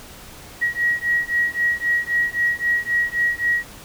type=beating tone pair; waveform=sine; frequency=1904 / 1907.8 Hz; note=A#6 / A#6; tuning=+36 / +40 cents; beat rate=3.8 Hz; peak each=-21 dBFS; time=0.61-3.65 s; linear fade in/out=20 ms; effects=pink hiss -41 dBFS RMS until 3.84 s